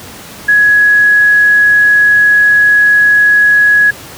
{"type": "tone", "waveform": "sine", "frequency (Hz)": 1675, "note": "G#6", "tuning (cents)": 14, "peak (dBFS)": -4, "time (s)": [0.48, 3.91], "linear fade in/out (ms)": 10, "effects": ["pink hiss -30 dBFS RMS until 4.17 s", "high-pass 80 Hz 12 dB/octave"]}